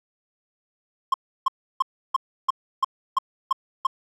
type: tone bursts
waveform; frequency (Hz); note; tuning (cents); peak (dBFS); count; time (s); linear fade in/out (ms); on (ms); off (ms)
triangle; 1063; C6; +27; -14; 9; 1.12-3.869; 5; 21; 320
effects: none